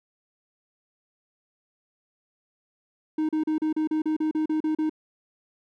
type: tone bursts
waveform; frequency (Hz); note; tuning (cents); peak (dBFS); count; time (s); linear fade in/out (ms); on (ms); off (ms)
triangle; 311.1; D#4; 0; -20; 12; 3.18-4.896; 5; 110; 36
effects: none